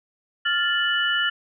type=tone cluster; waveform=sine; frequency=1397 / 1751 / 2957 Hz; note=F6 / A6 / F#7; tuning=0 / -9 / -2 cents; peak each=-24 dBFS; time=0.45-1.3 s; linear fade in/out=10 ms; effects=none